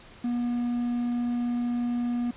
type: tone with quantisation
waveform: triangle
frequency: 240.9 Hz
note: B3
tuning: 43 cents flat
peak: -23 dBFS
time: 0.24-2.31 s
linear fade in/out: 5 ms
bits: 8
effects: pink hiss -50 dBFS RMS until 2.36 s + resampled to 8000 Hz